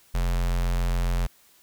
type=tone with notch filter; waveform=square; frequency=43.65 Hz; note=F1; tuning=in tune; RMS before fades=-24 dBFS; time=0.14-1.27 s; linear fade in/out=10 ms; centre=310 Hz; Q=1.4; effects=white hiss -58 dBFS RMS until 1.62 s

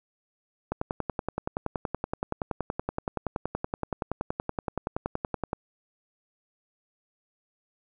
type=click train; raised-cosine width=1 ms; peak=-14 dBFS; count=52; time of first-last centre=0.72-5.531 s; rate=10.6 Hz; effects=none

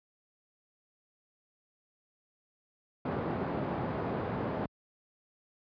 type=band-pass noise; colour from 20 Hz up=pink; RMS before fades=-34 dBFS; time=3.05-4.66 s; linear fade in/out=5 ms; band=120 to 960 Hz; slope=12 dB/octave; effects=high-pass 60 Hz 12 dB/octave + resampled to 11025 Hz

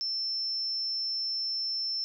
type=tone; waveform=sine; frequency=5340 Hz; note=E8; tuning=22 cents sharp; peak=-29 dBFS; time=0.01-2.04 s; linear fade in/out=0 ms; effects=none

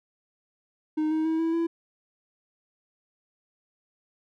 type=tone with pitch steps; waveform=triangle; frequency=309.1 / 315 / 321.1 / 327.3 / 333.6 Hz; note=D#4 / D#4 / E4 / E4 / E4; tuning=-11 / +21 / -45 / -12 / +21 cents; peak=-21 dBFS; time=0.97-1.67 s; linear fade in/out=10 ms; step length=140 ms; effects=none

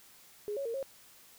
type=tone with pitch steps; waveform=sine; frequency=415.7 / 554 / 461 / 542 Hz; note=G#4 / C#5 / A#4 / C#5; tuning=+2 / -1 / -19 / -39 cents; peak=-33 dBFS; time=0.48-0.828 s; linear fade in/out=0 ms; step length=87 ms; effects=white hiss -58 dBFS RMS until 1.38 s

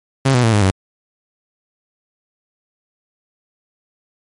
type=tone with pitch steps; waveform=sawtooth; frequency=134.8 / 123.61 / 113.35 / 103.95 / 95.32 Hz; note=C#3 / B2 / A#2 / G#2 / G2; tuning=-48 / +2 / -48 / +2 / -48 cents; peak=-7 dBFS; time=0.25-0.71 s; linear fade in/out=10 ms; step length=92 ms; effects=MP3 48 kbps

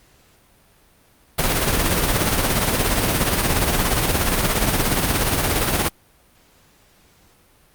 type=noise with tremolo; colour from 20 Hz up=pink; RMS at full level=-17 dBFS; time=1.38-5.89 s; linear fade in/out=10 ms; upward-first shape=sine; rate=17 Hz; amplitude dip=45%; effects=pink hiss -55 dBFS RMS until 7.74 s + Opus 48 kbps

